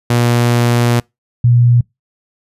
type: tone pair in turn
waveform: sawtooth / sine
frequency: 119.8 / 120.56 Hz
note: A#2 / B2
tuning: +48 / -41 cents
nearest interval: unison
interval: 11 cents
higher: second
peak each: -6 dBFS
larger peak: neither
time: 0.1-1 / 1.44-1.81 s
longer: first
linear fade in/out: 5 ms
effects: noise-tail reverb RT60 0.2 s tail -26 dB re dry + resampled to 32000 Hz